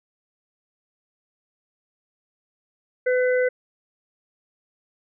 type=harmonic tone; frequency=503 Hz; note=B4; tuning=32 cents sharp; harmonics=1 / 3 / 4; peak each=-18 / -28 / -30 dBFS; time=3.06-3.49 s; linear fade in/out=10 ms; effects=none